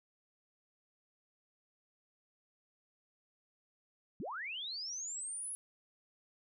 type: linear sweep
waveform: sine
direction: up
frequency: 138.5 to 10660 Hz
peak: -39 dBFS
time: 4.2-5.55 s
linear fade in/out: 0 ms
effects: none